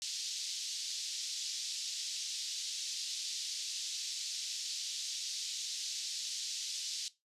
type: band-pass noise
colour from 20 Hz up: pink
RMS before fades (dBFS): -40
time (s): 0.02-7.08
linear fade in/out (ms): 0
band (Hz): 3800 to 6700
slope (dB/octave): 24
effects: noise-tail reverb RT60 0.2 s tail -17 dB re dry + resampled to 32000 Hz